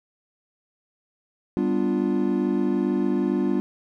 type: chord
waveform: triangle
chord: G dominant seventh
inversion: none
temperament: equal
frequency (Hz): 196 / 246.9 / 293.7 / 349.2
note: G3 / B3 / D4 / F4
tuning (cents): 0 / 0 / 0 / 0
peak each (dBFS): -24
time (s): 1.57-3.6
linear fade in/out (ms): 0
effects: none